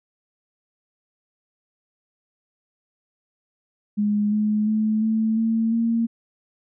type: tone with pitch steps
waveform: sine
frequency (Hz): 207.8 / 212 / 216.4 / 220.8 / 225.3 / 229.9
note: G#3 / G#3 / A3 / A3 / A3 / A#3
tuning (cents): +1 / +36 / -29 / +6 / +41 / -24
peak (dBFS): -18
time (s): 3.97-6.07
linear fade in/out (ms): 20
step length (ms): 350
effects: none